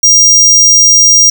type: tone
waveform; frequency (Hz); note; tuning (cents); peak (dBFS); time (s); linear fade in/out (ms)
square; 5700; F8; +34; -3; 0.03-1.3; 5
effects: 7-bit